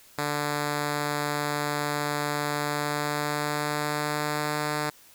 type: tone with pitch glide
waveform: 5% pulse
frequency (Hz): 147 to 149.92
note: D3 to D3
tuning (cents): +2 to +36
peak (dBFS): -15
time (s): 0.18-4.9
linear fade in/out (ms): 5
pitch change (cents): +34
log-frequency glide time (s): 2.63-4.76
effects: white hiss -54 dBFS RMS until 5.14 s